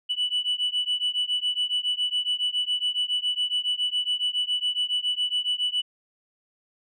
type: beating tone pair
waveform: sine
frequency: 2960 / 2967.2 Hz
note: F#7 / F#7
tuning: 0 / +4 cents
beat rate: 7.2 Hz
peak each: -25 dBFS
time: 0.09-5.82 s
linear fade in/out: 20 ms
effects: tanh soft clip ceiling -19 dBFS